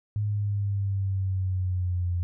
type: exponential sweep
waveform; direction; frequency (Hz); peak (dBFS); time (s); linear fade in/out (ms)
sine; down; 105.2 to 87.31; -24; 0.16-2.23; 0
effects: none